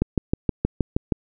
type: click train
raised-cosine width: 3 ms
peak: -6 dBFS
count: 8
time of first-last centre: 0.02-1.122 s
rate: 6.35 Hz
effects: none